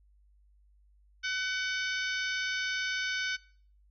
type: harmonic tone with a mistuned harmonic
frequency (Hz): 753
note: F#5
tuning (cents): +30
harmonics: 2 / 3 / 4 / 5 / 6 / 7 / 8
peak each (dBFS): -33 / -37 / -39 / -41 / -43 / -44 / -45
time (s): 1.23-3.37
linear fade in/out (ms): 20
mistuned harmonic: 5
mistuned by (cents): -53
effects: noise-tail reverb RT60 0.5 s tail -21 dB re dry + added 50 Hz sine -60 dBFS peak until 3.9 s